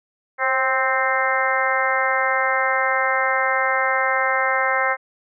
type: harmonic tone with a mistuned harmonic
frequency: 261.6 Hz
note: C4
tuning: in tune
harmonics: 2 / 3 / 4 / 5 / 6 / 7 / 8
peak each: -25 / -25 / -25 / -25 / -25 / -25 / -25 dBFS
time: 0.38-4.97 s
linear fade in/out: 50 ms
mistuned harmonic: 2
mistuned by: +32 cents
effects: none